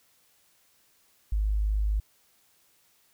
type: tone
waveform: sine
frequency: 51.91 Hz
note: G#1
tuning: in tune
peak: -23 dBFS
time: 1.32-2 s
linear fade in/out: 5 ms
effects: white hiss -65 dBFS RMS until 3.13 s